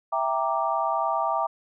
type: chord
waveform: sine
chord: E half-diminished seventh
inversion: none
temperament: equal with one note detuned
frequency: 659.3 / 789 / 932.3 / 1174.7 Hz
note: E5 / G5 / Bb5 / D6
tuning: 0 / +11 / 0 / 0 cents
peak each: -28 dBFS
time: 0.12-1.47 s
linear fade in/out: 10 ms
effects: none

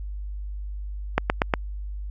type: click train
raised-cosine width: 0.5 ms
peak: -3 dBFS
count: 4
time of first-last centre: 1.18-1.538 s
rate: 8.38 Hz
effects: added 50 Hz sine -30 dBFS peak until 2.1 s

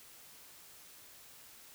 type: silence
effects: white hiss -56 dBFS RMS until 1.74 s

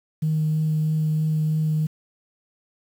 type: tone with vibrato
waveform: sine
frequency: 155.56 Hz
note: D#3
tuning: in tune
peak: -18 dBFS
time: 0.22-1.87 s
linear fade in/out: 10 ms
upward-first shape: triangle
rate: 3.1 Hz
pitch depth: 11 cents each way
effects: tanh soft clip ceiling -15 dBFS + 8-bit

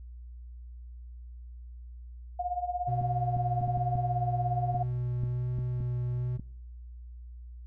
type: tone with tremolo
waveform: sine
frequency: 714 Hz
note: F5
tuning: 38 cents sharp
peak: -26 dBFS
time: 2.39-4.83 s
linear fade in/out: 5 ms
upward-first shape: triangle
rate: 17 Hz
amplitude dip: 90%
type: tone with vibrato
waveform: triangle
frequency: 123.47 Hz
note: B2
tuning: in tune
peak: -27 dBFS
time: 2.87-6.38 s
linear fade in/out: 20 ms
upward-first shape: sine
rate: 1.2 Hz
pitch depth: 12 cents each way
type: clicks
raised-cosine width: 5 ms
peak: -25 dBFS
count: 11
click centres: 3.014 / 3.366 / 3.613 / 3.678 / 3.774 / 3.955 / 4.746 / 5.236 / 5.587 / 5.806 / 6.396 s
effects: noise-tail reverb RT60 0.8 s tail -25 dB re dry + added 60 Hz sine -42 dBFS peak until 7.66 s

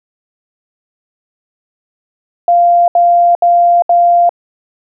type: tone bursts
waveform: sine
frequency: 695 Hz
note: F5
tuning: 9 cents flat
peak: -5 dBFS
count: 4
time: 2.48-4.293 s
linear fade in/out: 2 ms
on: 400 ms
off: 71 ms
effects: none

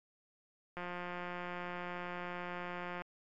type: click train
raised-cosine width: 0.5 ms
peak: -27 dBFS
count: 399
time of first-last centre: 0.77-3.019 s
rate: 177 Hz
effects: MP3 64 kbps

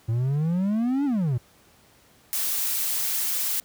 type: exponential two-way sweep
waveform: triangle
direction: up then down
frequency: 110 to 293.7 to 112.9 Hz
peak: -19 dBFS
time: 0.08-1.38 s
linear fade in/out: 10 ms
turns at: 1.05 s
type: noise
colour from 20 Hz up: blue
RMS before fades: -26 dBFS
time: 2.33-3.6 s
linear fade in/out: 0 ms
effects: pink hiss -57 dBFS RMS until 3.64 s + high-pass 60 Hz 12 dB/octave

